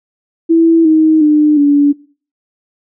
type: tone with pitch steps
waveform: sine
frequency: 329.6 / 314.9 / 300.9 / 287.4 Hz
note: E4 / D#4 / D4 / D4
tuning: 0 / +21 / +42 / -37 cents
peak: -5 dBFS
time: 0.49-1.93 s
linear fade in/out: 20 ms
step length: 360 ms
effects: noise-tail reverb RT60 0.4 s tail -20 dB re dry